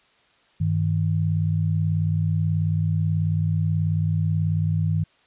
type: tone pair together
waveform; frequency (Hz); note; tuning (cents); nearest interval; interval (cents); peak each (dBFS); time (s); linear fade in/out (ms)
sine; 99.18 / 157.6; G2 / D#3; +21 / +23; minor sixth; 802; -22; 0.6-5.04; 10
effects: white hiss -60 dBFS RMS until 5.26 s + resampled to 8000 Hz